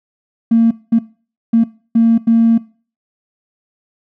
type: tone bursts at uneven times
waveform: triangle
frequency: 228.7 Hz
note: A#3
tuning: 33 cents flat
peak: -3 dBFS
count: 5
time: 0.51-0.71 / 0.92-0.99 / 1.53-1.64 / 1.95-2.18 / 2.27-2.58 s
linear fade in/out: 10 ms
effects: noise-tail reverb RT60 0.4 s tail -24 dB re dry + tanh soft clip ceiling -5 dBFS